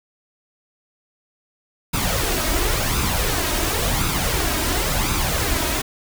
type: noise with flanger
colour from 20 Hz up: pink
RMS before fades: -21 dBFS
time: 1.93-5.82 s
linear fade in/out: 10 ms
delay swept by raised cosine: 0.8 to 3.2 ms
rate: 0.94 Hz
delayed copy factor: +0.55
effects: none